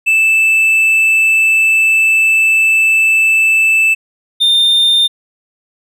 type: tone pair in turn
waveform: triangle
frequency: 2637 / 3618 Hz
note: E7 / A7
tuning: 0 / +48 cents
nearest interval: perfect fourth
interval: 548 cents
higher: second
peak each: -6 dBFS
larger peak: neither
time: 0.06-3.95 / 4.4-5.08 s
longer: first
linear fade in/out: 20 ms
effects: none